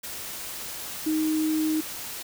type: tone in noise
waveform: sine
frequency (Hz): 312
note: D#4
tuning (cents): +5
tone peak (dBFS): -22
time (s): 1.06-1.81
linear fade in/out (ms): 10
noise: white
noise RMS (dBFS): -36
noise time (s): 0.03-2.23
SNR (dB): +11
effects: none